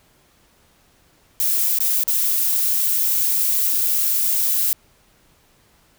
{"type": "noise with dropouts", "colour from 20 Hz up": "violet", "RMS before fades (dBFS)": -19, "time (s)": [1.4, 4.73], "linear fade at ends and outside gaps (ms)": 0, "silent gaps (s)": [[1.787, 1.804], [2.036, 2.079]], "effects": ["pink hiss -57 dBFS RMS until 5.98 s"]}